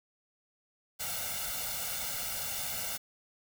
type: noise with comb filter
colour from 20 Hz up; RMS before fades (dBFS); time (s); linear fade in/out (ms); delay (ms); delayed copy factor
white; -36; 0.99-2.98; 20; 1.4; +1
effects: none